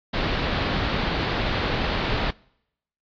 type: low-pass noise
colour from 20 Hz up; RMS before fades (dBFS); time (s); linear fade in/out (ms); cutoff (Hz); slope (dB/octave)
pink; -25; 0.13-2.31; 10; 4400; 48
effects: noise-tail reverb RT60 0.8 s tail -26 dB re dry + AAC 48 kbps